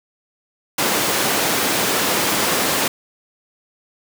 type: high-pass noise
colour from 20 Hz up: pink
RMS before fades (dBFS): -19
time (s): 0.78-2.88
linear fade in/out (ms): 5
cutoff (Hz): 250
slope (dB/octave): 12
effects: none